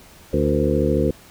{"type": "harmonic tone with a mistuned harmonic", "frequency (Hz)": 73.42, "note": "D2", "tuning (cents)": 0, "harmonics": [1, 2, 3, 4, 5, 6, 7], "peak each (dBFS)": [-24, -24, -24, -24, -24, -24, -24], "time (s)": [0.33, 1.11], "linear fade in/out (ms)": 5, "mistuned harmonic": 6, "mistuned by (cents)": 72, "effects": ["pink hiss -47 dBFS RMS until 1.3 s"]}